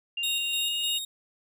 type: tone with pitch glide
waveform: sine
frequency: 2794 to 2843 Hz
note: F7 to F7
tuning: 0 to +30 cents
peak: -28 dBFS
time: 0.17-0.98 s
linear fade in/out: 5 ms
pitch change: +30 cents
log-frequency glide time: 0.6-0.71 s
type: tone with tremolo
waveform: sawtooth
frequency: 3729 Hz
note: A#7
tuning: in tune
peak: -25 dBFS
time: 0.23-1.05 s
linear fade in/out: 5 ms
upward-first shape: square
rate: 3.3 Hz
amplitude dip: 40%
effects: none